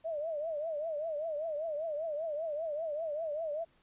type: tone with vibrato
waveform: sine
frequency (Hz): 622.3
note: D#5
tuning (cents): 0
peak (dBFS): -33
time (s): 0.04-3.65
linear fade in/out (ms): 20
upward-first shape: triangle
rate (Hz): 5.1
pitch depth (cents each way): 150
effects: pink hiss -69 dBFS RMS until 3.82 s + resampled to 8000 Hz